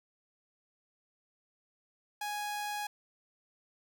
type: tone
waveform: sawtooth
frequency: 830.6 Hz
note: G#5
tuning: in tune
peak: -31 dBFS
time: 2.21-2.87 s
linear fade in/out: 5 ms
effects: none